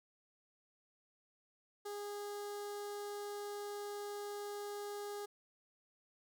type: tone with notch filter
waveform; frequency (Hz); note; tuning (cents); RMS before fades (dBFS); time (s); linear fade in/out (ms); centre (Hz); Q
sawtooth; 410.3; G#4; -21; -44; 1.85-5.26; 10; 2400; 1.2
effects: none